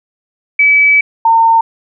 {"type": "tone pair in turn", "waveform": "sine", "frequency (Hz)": [2292, 909.6], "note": ["D7", "A#5"], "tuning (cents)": [-43, -43], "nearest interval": "octave + major third", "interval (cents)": 1600, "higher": "first", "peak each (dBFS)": -5, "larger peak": "neither", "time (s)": [[0.59, 1.01], [1.25, 1.61]], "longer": "first", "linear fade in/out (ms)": 5, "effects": []}